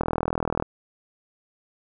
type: click train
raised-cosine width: 1 ms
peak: -9 dBFS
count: 26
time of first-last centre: 0.01-0.624 s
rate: 40.7 Hz
effects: none